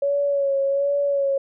sine tone with vibrato, 559 Hz, C#5, 14 cents sharp, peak -18 dBFS, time 0.02-1.38 s, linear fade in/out 5 ms, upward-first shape sine, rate 1.3 Hz, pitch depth 33 cents each way, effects none

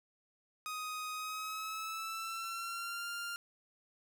sawtooth tone with pitch glide, 1251 to 1396.1 Hz, D#6 to F6, +9 to -1 cents, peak -35 dBFS, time 0.66-3.36 s, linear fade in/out 0 ms, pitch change +190 cents, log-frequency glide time 1.13-3.07 s, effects none

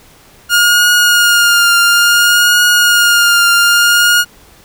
sawtooth tone with vibrato, 1420 Hz, F6, 28 cents sharp, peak -3 dBFS, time 0.49-4.25 s, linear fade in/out 50 ms, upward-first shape triangle, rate 0.58 Hz, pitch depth 30 cents each way, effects pink hiss -43 dBFS RMS until 4.64 s

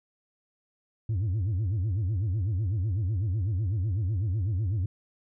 sine tone with vibrato, 99.6 Hz, G2, 28 cents sharp, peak -22 dBFS, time 1.09-4.86 s, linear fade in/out 5 ms, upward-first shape sine, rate 8 Hz, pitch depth 240 cents each way, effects tanh soft clip ceiling -24 dBFS

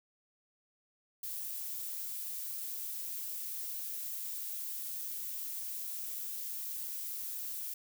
violet noise, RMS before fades -40 dBFS, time 1.23-7.74 s, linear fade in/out 5 ms, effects none

